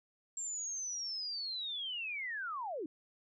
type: linear sweep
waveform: sine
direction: down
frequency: 7459 to 277.2 Hz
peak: -37 dBFS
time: 0.37-2.86 s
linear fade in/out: 2 ms
effects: none